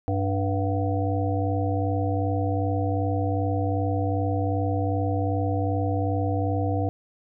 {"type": "harmonic tone with a mistuned harmonic", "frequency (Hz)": 98, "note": "G2", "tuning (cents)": 0, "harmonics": [1, 3, 5, 7, 8], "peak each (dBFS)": [-24, -29, -31, -32, -33], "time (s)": [0.08, 6.89], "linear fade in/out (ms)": 0, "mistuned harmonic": 8, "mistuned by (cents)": -80, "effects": []}